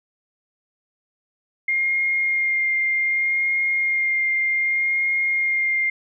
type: tone with vibrato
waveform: sine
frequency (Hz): 2122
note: C7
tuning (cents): +24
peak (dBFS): -18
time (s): 1.68-5.9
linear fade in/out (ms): 5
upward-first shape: sine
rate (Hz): 0.65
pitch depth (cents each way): 12
effects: none